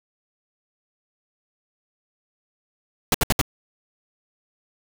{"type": "noise bursts", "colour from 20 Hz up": "pink", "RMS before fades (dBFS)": -18, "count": 4, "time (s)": [3.12, 3.414], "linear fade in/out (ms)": 2, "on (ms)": 24, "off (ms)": 66, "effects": []}